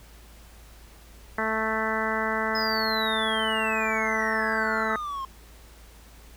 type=harmonic tone; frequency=220 Hz; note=A3; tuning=in tune; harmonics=1 / 2 / 3 / 4 / 5 / 6 / 7 / 8 / 9; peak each=-33 / -33 / -33 / -33 / -33 / -33 / -33 / -33 / -33 dBFS; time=1.38-4.96 s; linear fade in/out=2 ms
type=exponential sweep; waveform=triangle; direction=down; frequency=5150 to 1054 Hz; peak=-28 dBFS; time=2.55-5.25 s; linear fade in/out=2 ms
effects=added 55 Hz sine -48 dBFS peak until 6.36 s + pink hiss -53 dBFS RMS until 6.36 s